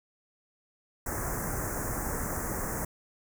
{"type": "band-stop noise", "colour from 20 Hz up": "pink", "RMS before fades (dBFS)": -33, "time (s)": [1.06, 2.85], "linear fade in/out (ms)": 5, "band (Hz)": [1900, 6200], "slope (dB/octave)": 48, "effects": []}